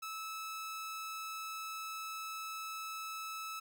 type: tone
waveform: sawtooth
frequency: 1305 Hz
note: E6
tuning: 18 cents flat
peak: -37 dBFS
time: 0.02-3.6 s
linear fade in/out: 10 ms
effects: none